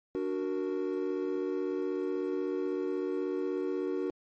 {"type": "chord", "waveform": "triangle", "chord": "D augmented", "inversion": "none", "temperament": "equal", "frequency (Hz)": [293.7, 370, 466.2], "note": ["D4", "F#4", "A#4"], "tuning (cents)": [0, 0, 0], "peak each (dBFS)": [-33, -30, -34], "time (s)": [0.15, 4.1], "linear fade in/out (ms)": 0, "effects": ["tanh soft clip ceiling -19 dBFS", "MP3 32 kbps"]}